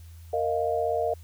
sine chord, Bb suspended fourth, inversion none, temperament equal with one note detuned, 463.5 / 622.3 / 698.5 Hz, Bb4 / Eb5 / F5, -10 / 0 / 0 cents, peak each -28 dBFS, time 0.33-1.14 s, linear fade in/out 5 ms, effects added 83 Hz sine -43 dBFS peak until 1.23 s + white hiss -59 dBFS RMS until 1.23 s

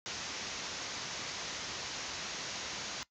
white low-pass noise, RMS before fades -41 dBFS, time 0.06-3.03 s, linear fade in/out 0 ms, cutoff 6800 Hz, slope 96 dB/octave, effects noise-tail reverb RT60 0.1 s tail -18 dB re dry + high-pass 60 Hz 12 dB/octave

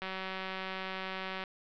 click train, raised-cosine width 0.3 ms, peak -22 dBFS, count 269, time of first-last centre 0.02-1.438 s, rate 189 Hz, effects low-pass 4000 Hz 12 dB/octave

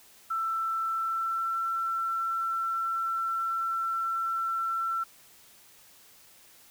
sine tone with pitch glide, 1333 to 1345.4 Hz, E6 to E6, +19 to +35 cents, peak -27 dBFS, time 0.3-5.04 s, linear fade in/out 10 ms, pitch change +16 cents, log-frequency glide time 0.88-1.53 s, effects white hiss -56 dBFS RMS until 6.7 s

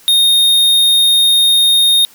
square tone, 3696 Hz, A#7, 16 cents flat, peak -8 dBFS, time 0.08-2.05 s, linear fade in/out 0 ms, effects white hiss -44 dBFS RMS until 2.14 s

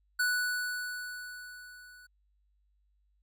square tone with level ramp, 1480 Hz, F#6, in tune, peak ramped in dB -26 to -53 dBFS, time 0.19-2.07 s, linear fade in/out 10 ms, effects added 50 Hz sine -68 dBFS peak until 3.22 s

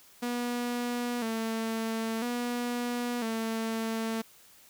sawtooth tone with vibrato, 233.1 Hz, A#3, in tune, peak -26 dBFS, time 0.22-4.22 s, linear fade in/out 10 ms, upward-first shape square, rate 0.5 Hz, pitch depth 66 cents each way, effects white hiss -57 dBFS RMS until 4.69 s

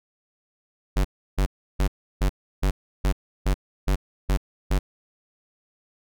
square tone bursts, 48 Hz, G1, 36 cents flat, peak -19 dBFS, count 10, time 0.96-4.79 s, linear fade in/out 10 ms, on 86 ms, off 330 ms, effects none

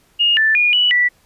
sine tone with pitch steps, 2850 / 1763 / 2438 / 2950 / 1960 Hz, F7 / A6 / D#7 / F#7 / B6, +34 / +3 / -36 / -6 / -14 cents, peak -11 dBFS, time 0.19-1.09 s, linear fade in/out 20 ms, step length 180 ms, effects pink hiss -56 dBFS RMS until 1.25 s + resampled to 32000 Hz

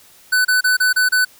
square tone bursts, 1500 Hz, F#6, 23 cents sharp, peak -13 dBFS, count 6, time 0.32-1.25 s, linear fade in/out 10 ms, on 130 ms, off 30 ms, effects white hiss -48 dBFS RMS until 1.39 s

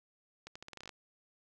accelerating click train, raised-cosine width 0.2 ms, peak -29 dBFS, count 11, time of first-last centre 0.47-0.892 s, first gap 85 ms, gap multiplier 0.83, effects none

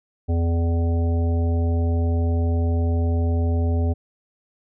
harmonic tone, 84 Hz, E2, 33 cents sharp, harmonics 1 / 3 / 5 / 7 / 9, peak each -18 / -28 / -32 / -35 / -37 dBFS, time 0.28-3.94 s, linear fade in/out 20 ms, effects none

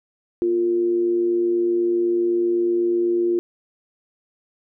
sine tone with amplitude modulation, 349.9 Hz, F4, 3 cents sharp, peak -15 dBFS, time 0.42-3.39 s, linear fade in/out 0 ms, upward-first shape sine, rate 108 Hz, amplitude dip 40%, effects none

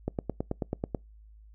click train, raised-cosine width 2 ms, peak -16 dBFS, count 9, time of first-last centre 0.08-0.948 s, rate 9.22 Hz, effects noise-tail reverb RT60 0.2 s tail -26 dB re dry + added 53 Hz sine -50 dBFS peak until 1.54 s

